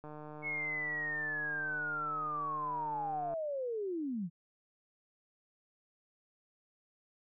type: click train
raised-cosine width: 1 ms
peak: -34 dBFS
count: 499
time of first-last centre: 0.04-3.338 s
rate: 151 Hz
type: linear sweep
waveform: sine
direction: down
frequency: 2204 to 156.4 Hz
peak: -34 dBFS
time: 0.42-4.3 s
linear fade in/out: 50 ms
effects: none